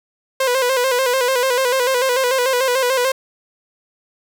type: tone with vibrato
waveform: sawtooth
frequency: 510 Hz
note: C5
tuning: 44 cents flat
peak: -11 dBFS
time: 0.4-3.12 s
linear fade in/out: 5 ms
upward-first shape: square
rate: 6.8 Hz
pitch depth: 66 cents each way
effects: none